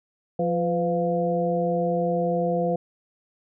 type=harmonic tone with a mistuned harmonic; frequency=174.61 Hz; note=F3; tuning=in tune; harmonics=1 / 2 / 3 / 4; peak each=-26 / -31 / -24 / -28 dBFS; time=0.39-2.76 s; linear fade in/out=5 ms; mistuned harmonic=3; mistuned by=-60 cents; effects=none